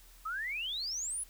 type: exponential sweep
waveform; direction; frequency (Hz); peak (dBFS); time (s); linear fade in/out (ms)
sine; up; 1233 to 10850; -34; 0.25-1.24; 10
effects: added 40 Hz sine -56 dBFS peak until 1.29 s + white hiss -60 dBFS RMS until 1.29 s